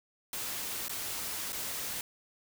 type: noise with dropouts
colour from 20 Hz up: white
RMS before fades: -37 dBFS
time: 0.33-2.01 s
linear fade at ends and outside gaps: 2 ms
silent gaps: 0.883-0.894 / 1.523-1.528 s
effects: none